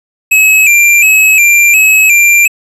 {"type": "tone with vibrato", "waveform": "square", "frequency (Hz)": 2470, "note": "D#7", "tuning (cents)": -13, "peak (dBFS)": -4, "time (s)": [0.31, 2.48], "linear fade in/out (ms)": 10, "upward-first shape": "square", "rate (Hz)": 1.4, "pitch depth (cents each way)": 69, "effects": ["resampled to 32000 Hz"]}